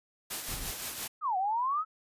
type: noise with tremolo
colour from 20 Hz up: white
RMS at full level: -35 dBFS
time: 0.3-1.08 s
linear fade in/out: 10 ms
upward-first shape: triangle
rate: 5.8 Hz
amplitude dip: 50%
type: noise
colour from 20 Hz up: brown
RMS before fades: -40 dBFS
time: 0.48-0.71 s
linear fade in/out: 10 ms
type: exponential two-way sweep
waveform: sine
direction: down then up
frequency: 1318.5 to 728 to 1318.5 Hz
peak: -27 dBFS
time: 1.21-1.85 s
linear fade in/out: 50 ms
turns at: 1.37 s
effects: resampled to 32000 Hz